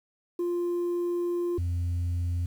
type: tone pair in turn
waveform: sine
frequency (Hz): 349.2 / 87.3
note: F4 / F2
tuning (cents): 0 / 0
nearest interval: 2 octaves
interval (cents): 2400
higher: first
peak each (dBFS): -23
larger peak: neither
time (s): 0.39-1.58 / 1.58-2.46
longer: first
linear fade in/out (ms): 5
effects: tanh soft clip ceiling -25 dBFS + 9-bit